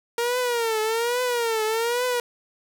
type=tone with vibrato; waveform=sawtooth; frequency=465.8 Hz; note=A#4; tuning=1 cent flat; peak=-18 dBFS; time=0.18-2.2 s; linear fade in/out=2 ms; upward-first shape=triangle; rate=1.2 Hz; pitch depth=140 cents each way; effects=none